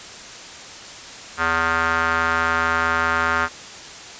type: tone with band-pass filter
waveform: square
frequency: 82.41 Hz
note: E2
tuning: in tune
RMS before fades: -20 dBFS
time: 1.37-3.49 s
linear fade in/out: 50 ms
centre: 1400 Hz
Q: 3.7
effects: white hiss -37 dBFS RMS until 4.19 s + resampled to 16000 Hz